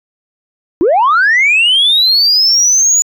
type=linear sweep; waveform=sine; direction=up; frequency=301.5 to 6950 Hz; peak=-5 dBFS; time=0.81-3.02 s; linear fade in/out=0 ms; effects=tanh soft clip ceiling -4 dBFS